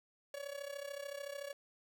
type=tone with amplitude modulation; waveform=45% pulse; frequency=565 Hz; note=C#5; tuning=33 cents sharp; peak=-39 dBFS; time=0.34-1.53 s; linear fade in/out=2 ms; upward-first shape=sine; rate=33.6 Hz; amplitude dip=80%; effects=none